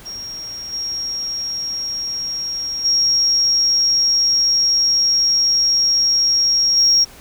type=tone with level steps; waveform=sine; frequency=5588 Hz; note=F8; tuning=in tune; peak=-27 / -21 / -12 / -9 dBFS; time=0.05-7.05 s; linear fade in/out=20 ms; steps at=0.72 / 2.84 / 6.76 s; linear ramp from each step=20 ms; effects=tanh soft clip ceiling -6 dBFS + pink hiss -42 dBFS RMS until 7.2 s